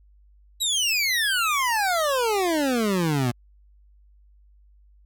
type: exponential sweep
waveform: 25% pulse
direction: down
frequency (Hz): 3951 to 116.54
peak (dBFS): -17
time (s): 0.6-3.32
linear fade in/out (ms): 20
effects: added 50 Hz sine -52 dBFS peak until 5.05 s